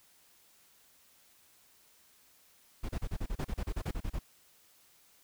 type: noise bursts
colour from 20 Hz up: brown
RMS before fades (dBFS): -34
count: 15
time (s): 2.83-4.192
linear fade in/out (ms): 10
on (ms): 60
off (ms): 33
effects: white hiss -64 dBFS RMS until 5.23 s